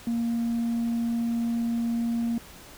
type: tone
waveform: sine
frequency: 233.1 Hz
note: A#3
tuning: in tune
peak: -22 dBFS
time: 0.07-2.38 s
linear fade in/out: 2 ms
effects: tanh soft clip ceiling -22 dBFS + pink hiss -47 dBFS RMS until 2.77 s